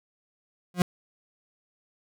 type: tone with exponential growth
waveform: 40% pulse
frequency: 178.5 Hz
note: F3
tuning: 38 cents sharp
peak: -15 dBFS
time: 0.74-0.82 s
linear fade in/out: 2 ms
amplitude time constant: 17 ms
effects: none